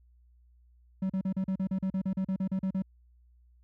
triangle tone bursts, 190 Hz, F#3, 46 cents sharp, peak -25 dBFS, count 16, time 1.02-2.822 s, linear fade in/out 5 ms, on 77 ms, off 38 ms, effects added 60 Hz sine -58 dBFS peak until 3.63 s

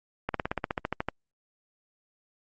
slowing click train, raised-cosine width 0.5 ms, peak -13 dBFS, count 13, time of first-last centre 0.29-1.086 s, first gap 53 ms, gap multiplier 1.04, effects Opus 48 kbps

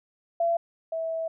sine tone pair in turn, 677 / 652.1 Hz, E5 / E5, +46 / -19 cents, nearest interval minor second, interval 65 cents, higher first, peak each -21 / -27 dBFS, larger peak first, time 0.4-0.57 / 0.92-1.28 s, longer second, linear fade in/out 5 ms, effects none

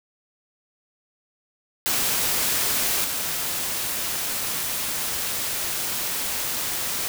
white noise with level steps, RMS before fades -23 / -27 dBFS, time 1.86-7.08 s, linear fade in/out 0 ms, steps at 3.04 s, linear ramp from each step 5 ms, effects none

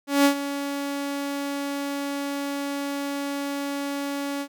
sawtooth tone with ADSR envelope, 281.8 Hz, C#4, 29 cents sharp, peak -10 dBFS, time 0.07-4.48 s, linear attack 180 ms, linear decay 90 ms, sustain -13 dB, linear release 69 ms, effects none

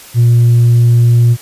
triangle tone with tanh clipping, 118.9 Hz, A#2, 35 cents sharp, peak -5 dBFS, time 0.14-1.37 s, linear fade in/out 50 ms, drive 6 dB, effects white hiss -35 dBFS RMS until 1.41 s + resampled to 32000 Hz

